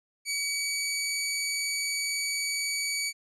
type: tone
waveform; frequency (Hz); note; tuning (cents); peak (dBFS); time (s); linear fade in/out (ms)
15% pulse; 2271; C#7; +41; -21; 0.25-3.13; 50
effects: low-pass 11000 Hz 12 dB/octave